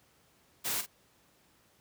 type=noise with echo; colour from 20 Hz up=white; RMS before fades=-33 dBFS; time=0.64-0.82 s; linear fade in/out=20 ms; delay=45 ms; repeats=1; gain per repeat=-10 dB; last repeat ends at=0.865 s; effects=pink hiss -66 dBFS RMS until 1.8 s + high-pass 80 Hz 12 dB/octave